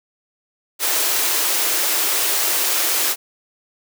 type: high-pass noise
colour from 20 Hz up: white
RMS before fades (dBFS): -19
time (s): 0.79-3.16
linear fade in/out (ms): 50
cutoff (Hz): 290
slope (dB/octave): 96
effects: none